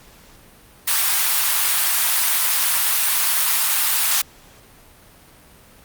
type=high-pass noise; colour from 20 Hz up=white; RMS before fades=-18 dBFS; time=0.87-4.22 s; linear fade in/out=10 ms; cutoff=820 Hz; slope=24 dB/octave; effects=pink hiss -48 dBFS RMS until 5.84 s + Opus 48 kbps